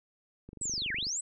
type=click train; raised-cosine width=3 ms; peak=-33 dBFS; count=15; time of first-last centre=0.49-1.069 s; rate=24.2 Hz
type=linear two-way sweep; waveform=sine; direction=down then up; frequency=8180 to 1510 to 8180 Hz; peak=-31 dBFS; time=0.61-1.21 s; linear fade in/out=10 ms; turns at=0.93 s
effects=none